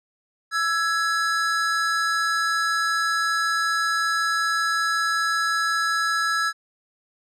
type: tone pair together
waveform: square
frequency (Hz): 1328.7 / 1674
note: E6 / G#6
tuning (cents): +13 / +13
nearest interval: major third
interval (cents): 400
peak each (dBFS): -24 / -24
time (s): 0.51-6.53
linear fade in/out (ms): 50
effects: low-pass 8000 Hz 12 dB/octave